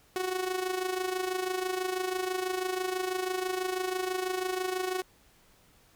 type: tone with amplitude modulation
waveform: sawtooth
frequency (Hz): 370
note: F#4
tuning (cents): 0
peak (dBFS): -23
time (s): 0.16-5.02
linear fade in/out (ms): 0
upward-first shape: sine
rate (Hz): 26.1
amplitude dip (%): 65
effects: pink hiss -62 dBFS RMS until 5.95 s